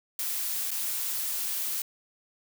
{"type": "noise with dropouts", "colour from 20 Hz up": "blue", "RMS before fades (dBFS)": -31, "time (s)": [0.19, 1.82], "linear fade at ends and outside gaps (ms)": 2, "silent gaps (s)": [0.707, 0.714], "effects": []}